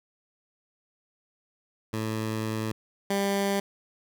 15% pulse tone pair in turn, 110 / 198.62 Hz, A2 / G3, 0 / +23 cents, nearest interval minor seventh, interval 1023 cents, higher second, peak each -22 / -18 dBFS, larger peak second, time 1.93-2.72 / 3.1-3.6 s, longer first, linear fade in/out 5 ms, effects none

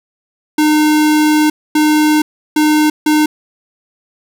square tone bursts at uneven times, 304.6 Hz, D#4, 37 cents flat, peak -9 dBFS, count 4, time 0.58-1.5 / 1.75-2.22 / 2.56-2.9 / 3.06-3.26 s, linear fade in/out 5 ms, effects none

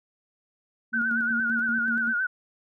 sine tone with tremolo, 230 Hz, A#3, 23 cents flat, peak -28 dBFS, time 0.92-2.14 s, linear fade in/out 50 ms, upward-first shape square, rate 5.2 Hz, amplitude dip 45%
sine tone with vibrato, 1480 Hz, F#6, in tune, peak -23 dBFS, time 0.93-2.27 s, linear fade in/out 10 ms, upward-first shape sine, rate 8.7 Hz, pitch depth 78 cents each way
effects none

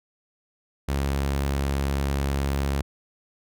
sawtooth tone, 69.3 Hz, C#2, in tune, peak -19 dBFS, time 0.88-2.82 s, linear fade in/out 10 ms, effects none

